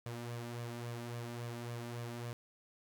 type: tone with flanger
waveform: sawtooth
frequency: 118.8 Hz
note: A#2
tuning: 33 cents sharp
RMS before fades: -43 dBFS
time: 0.06-2.33 s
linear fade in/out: 0 ms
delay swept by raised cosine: 1.7 to 3.4 ms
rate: 3.6 Hz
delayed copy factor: +0.55
effects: none